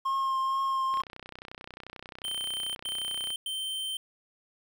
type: tone with vibrato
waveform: triangle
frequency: 1069 Hz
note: C6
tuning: 37 cents sharp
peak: -24 dBFS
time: 0.05-1.02 s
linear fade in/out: 10 ms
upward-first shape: triangle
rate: 2.2 Hz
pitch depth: 18 cents each way
type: click train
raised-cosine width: 0.3 ms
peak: -26 dBFS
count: 75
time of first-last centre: 0.94-3.304 s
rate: 31.3 Hz
type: tone bursts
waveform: square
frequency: 3111 Hz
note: G7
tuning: 14 cents flat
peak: -32 dBFS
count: 3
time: 2.24-3.97 s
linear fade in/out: 2 ms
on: 510 ms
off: 100 ms
effects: 10-bit